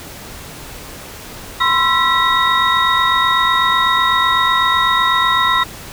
sine tone cluster, 1012 / 1060 / 1336 / 1944 / 3742 Hz, B5 / C6 / E6 / B6 / A#7, +42 / +22 / +23 / -28 / +6 cents, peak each -18 dBFS, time 1.6-5.64 s, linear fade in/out 10 ms, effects pink hiss -33 dBFS RMS until 5.92 s

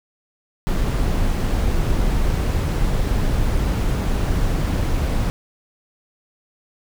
brown noise, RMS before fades -19 dBFS, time 0.67-5.3 s, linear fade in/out 0 ms, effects none

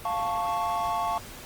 triangle chord, F augmented, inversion none, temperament equal, 698.5 / 880 / 1108.7 Hz, F5 / A5 / C#6, 0 / 0 / 0 cents, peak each -28 dBFS, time 0.05-1.18 s, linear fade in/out 2 ms, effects pink hiss -43 dBFS RMS until 1.45 s + Opus 24 kbps

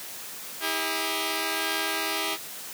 5% pulse tone pair together, 322.5 / 402.9 Hz, E4 / G4, -38 / +48 cents, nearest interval major third, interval 386 cents, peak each -18 dBFS, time 0.6-2.38 s, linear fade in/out 50 ms, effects white hiss -39 dBFS RMS until 2.73 s + high-pass 150 Hz 12 dB/octave

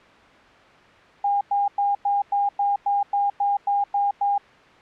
sine tone bursts, 808 Hz, G#5, 48 cents flat, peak -18 dBFS, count 12, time 1.24-4.38 s, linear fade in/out 5 ms, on 170 ms, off 100 ms, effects white hiss -49 dBFS RMS until 4.81 s + low-pass 2000 Hz 12 dB/octave

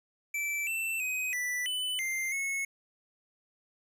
square tone with pitch steps, 2325 / 2674 / 2516 / 1975 / 3002 / 2095 / 2190 Hz, D7 / E7 / D#7 / B6 / F#7 / C7 / C#7, -18 / +24 / +19 / 0 / +24 / +2 / -22 cents, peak -31 dBFS, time 0.34-2.65 s, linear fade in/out 5 ms, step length 330 ms, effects none

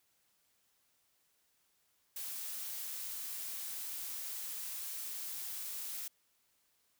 blue noise, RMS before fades -42 dBFS, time 2.16-6.08 s, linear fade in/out 5 ms, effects white hiss -75 dBFS RMS until 6.99 s

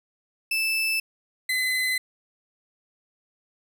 35% pulse tone pair in turn, 2637 / 2028 Hz, E7 / B6, 0 / +45 cents, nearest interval perfect fourth, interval 455 cents, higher first, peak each -21 dBFS, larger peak neither, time 0.51-1 / 1.49-1.98 s, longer neither, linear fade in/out 5 ms, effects none

